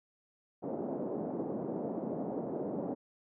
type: band-pass noise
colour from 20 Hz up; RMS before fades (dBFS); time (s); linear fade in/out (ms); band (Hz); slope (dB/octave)
pink; -37; 0.62-2.95; 20; 190 to 660; 24
effects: none